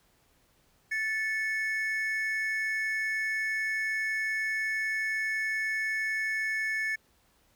triangle tone pair together, 1754.4 / 2204 Hz, A6 / C#7, -6 / -11 cents, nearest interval major third, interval 395 cents, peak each -28 / -31 dBFS, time 0.91-6.96 s, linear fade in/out 10 ms, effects pink hiss -67 dBFS RMS until 7.55 s

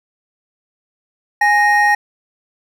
triangle tone pair together, 828.3 / 1864.7 Hz, G#5 / A#6, -5 / 0 cents, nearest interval octave + major second, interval 1405 cents, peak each -11 dBFS, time 1.41-1.95 s, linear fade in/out 5 ms, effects none

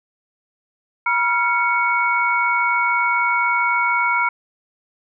sine tone cluster, 964 / 1382 / 2225 Hz, B5 / F6 / C#7, -42 / -19 / +6 cents, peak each -20 dBFS, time 1.06-4.29 s, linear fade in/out 5 ms, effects none

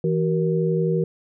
sine tone cluster, 163.9 / 377 / 468.6 Hz, E3 / F#4 / A#4, -10 / +32 / +9 cents, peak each -21 / -24 / -24 dBFS, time 0.04-1.04 s, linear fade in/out 2 ms, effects none

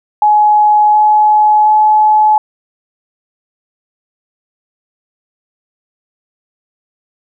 sine tone with pitch steps, 843 / 848.9 / 854.8 Hz, G#5 / G#5 / G#5, +26 / +38 / +50 cents, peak -5 dBFS, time 0.22-2.38 s, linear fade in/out 2 ms, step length 720 ms, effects none

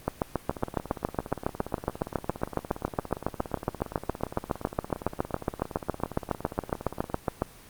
two click trains, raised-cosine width 1 ms, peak -21 / -10 dBFS, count 115 / 54, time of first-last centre 0.51-7.1 / 0.08-7.421 s, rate 17.3 / 7.22 Hz, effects pink hiss -50 dBFS RMS until 7.69 s + Opus 24 kbps

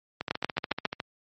two click trains, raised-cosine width 0.3 ms, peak -9 / -15 dBFS, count 5 / 12, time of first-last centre 0.31-0.853 / 0.21-1.001 s, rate 7.37 / 13.9 Hz, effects high-pass 100 Hz 12 dB/octave + MP3 32 kbps

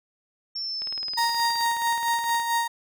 sine linear sweep, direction down, 5430 to 4652 Hz, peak -28 dBFS, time 0.55-1.65 s, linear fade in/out 10 ms
click train, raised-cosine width 0.3 ms, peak -25 dBFS, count 31, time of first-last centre 0.82-2.399 s, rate 19 Hz
35% pulse tone with tremolo, 932.3 Hz, A#5, in tune, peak -19 dBFS, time 1.17-2.68 s, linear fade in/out 10 ms, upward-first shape sine, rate 4.5 Hz, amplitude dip 50%
effects none

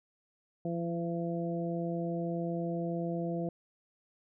harmonic tone with a mistuned harmonic, 169.2 Hz, E3, 45 cents sharp, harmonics 1 / 2 / 3 / 4, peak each -34 / -37 / -39 / -40 dBFS, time 0.65-3.49 s, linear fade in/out 2 ms, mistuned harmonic 1, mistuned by +17 cents, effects none

